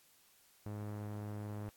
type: tone with low-pass filter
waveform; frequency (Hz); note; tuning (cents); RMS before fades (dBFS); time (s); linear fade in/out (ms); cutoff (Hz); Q
sawtooth; 104.4; G#2; +10; -43; 0.66-1.69; 0; 1300; 0.54
effects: white hiss -67 dBFS RMS until 1.76 s + AAC 64 kbps